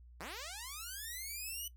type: linear sweep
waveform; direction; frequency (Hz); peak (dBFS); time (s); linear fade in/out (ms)
5% pulse; up; 132.2 to 2994; -32; 0.2-1.68; 5
effects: noise-tail reverb RT60 0.1 s tail -17 dB re dry + added 60 Hz sine -54 dBFS peak until 1.76 s